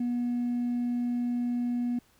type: tone with hard clipping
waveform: triangle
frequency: 242.3 Hz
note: B3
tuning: 33 cents flat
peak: -26 dBFS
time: 0-1.99 s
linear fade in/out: 5 ms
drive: 2 dB
effects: pink hiss -64 dBFS RMS until 2.19 s